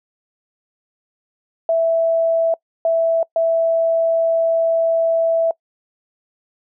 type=tone bursts at uneven times; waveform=sine; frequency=659.3 Hz; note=E5; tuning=in tune; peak=-13 dBFS; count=3; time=1.69-2.54 / 2.85-3.23 / 3.36-5.51 s; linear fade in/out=2 ms; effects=noise-tail reverb RT60 0.1 s tail -24 dB re dry